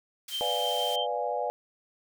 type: high-pass noise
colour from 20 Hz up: pink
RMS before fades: -42 dBFS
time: 0.28-0.96 s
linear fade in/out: 5 ms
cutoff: 3000 Hz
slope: 12 dB/octave
type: tone with tremolo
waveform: sine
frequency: 3136 Hz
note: G7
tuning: in tune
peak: -29 dBFS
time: 0.3-1.07 s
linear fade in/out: 50 ms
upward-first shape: sine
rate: 6.1 Hz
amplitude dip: 25%
type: chord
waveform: sine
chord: B diminished seventh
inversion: none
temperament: equal with one note detuned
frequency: 493.9 / 587.3 / 704.9 / 830.6 Hz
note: B4 / D5 / F5 / Ab5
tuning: 0 / 0 / +16 / 0 cents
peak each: -33 dBFS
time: 0.41-1.5 s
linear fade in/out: 0 ms
effects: none